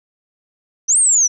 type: linear two-way sweep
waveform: sine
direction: up then down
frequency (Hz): 5740 to 8870 to 5740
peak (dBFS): -10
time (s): 0.88-1.28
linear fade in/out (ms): 20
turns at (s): 0.98
effects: none